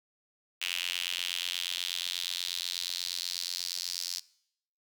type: tone with high-pass filter sweep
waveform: sawtooth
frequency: 88.3 Hz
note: F2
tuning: 20 cents sharp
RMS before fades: -35 dBFS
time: 0.61-4.2 s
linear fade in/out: 10 ms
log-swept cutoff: 2800 to 4900 Hz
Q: 3.6
effects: noise-tail reverb RT60 0.7 s tail -21 dB re dry